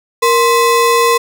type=ring-modulated tone; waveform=square; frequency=758 Hz; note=F#5; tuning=42 cents sharp; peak=-6 dBFS; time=0.22-1.18 s; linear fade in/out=10 ms; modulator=289 Hz; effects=none